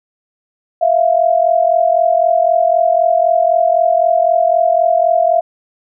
sine tone pair together, 654.6 / 698.5 Hz, E5 / F5, -12 / 0 cents, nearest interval minor second, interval 112 cents, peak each -12 dBFS, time 0.81-5.41 s, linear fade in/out 10 ms, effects none

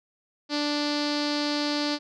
sawtooth tone with low-pass filter, 293.7 Hz, D4, in tune, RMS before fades -27 dBFS, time 0.49-1.99 s, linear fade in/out 50 ms, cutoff 4600 Hz, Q 5.7, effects none

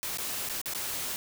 white noise with dropouts, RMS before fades -34 dBFS, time 0.03-1.16 s, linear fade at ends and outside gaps 0 ms, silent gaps 0.173-0.184 / 0.489-0.496 / 0.615-0.658 / 0.736-0.748 s, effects none

